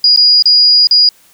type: tone with dropouts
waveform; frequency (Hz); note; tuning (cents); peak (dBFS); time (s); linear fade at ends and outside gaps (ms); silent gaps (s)
sine; 4887; D#8; -32; -4; 0.04-1.09; 2; 0.162-0.173 / 0.424-0.456 / 0.871-0.91
effects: white hiss -47 dBFS RMS until 1.33 s